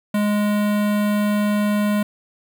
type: tone with notch filter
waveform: square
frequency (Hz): 207.7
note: G#3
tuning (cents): 0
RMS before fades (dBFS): -19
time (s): 0.14-2.03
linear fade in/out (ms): 5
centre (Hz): 5600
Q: 0.94
effects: 9-bit